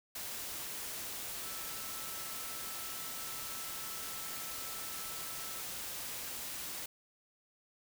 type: tone in noise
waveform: sine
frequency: 1318.5 Hz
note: E6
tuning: in tune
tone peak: -52 dBFS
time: 1.43-5.61 s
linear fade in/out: 5 ms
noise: white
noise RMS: -42 dBFS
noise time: 0.15-6.86 s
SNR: -13 dB
effects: none